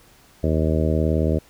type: harmonic tone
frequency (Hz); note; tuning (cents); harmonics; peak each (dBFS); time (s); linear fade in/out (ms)
78.6; D#2; +18; 1 / 2 / 3 / 4 / 5 / 6 / 7 / 8; -21 / -24 / -26 / -27 / -28 / -29 / -29 / -30; 0.43-1.39; 10
effects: pink hiss -53 dBFS RMS until 1.49 s